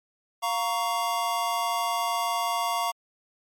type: chord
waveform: square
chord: Bb minor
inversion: second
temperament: just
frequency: 699.2 / 932.3 / 1118.8 Hz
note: F5 / Bb5 / Db6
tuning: +2 / 0 / +16 cents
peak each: -30 dBFS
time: 0.42-2.92 s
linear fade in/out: 20 ms
effects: MP3 64 kbps